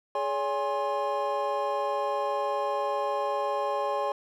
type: tone cluster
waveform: triangle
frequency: 419.4 / 567 / 822 / 1060 Hz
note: G#4 / C#5 / G#5 / C6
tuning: +17 / +39 / -18 / +22 cents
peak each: -33 / -28 / -30 / -30 dBFS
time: 0.15-4.12 s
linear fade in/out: 2 ms
effects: none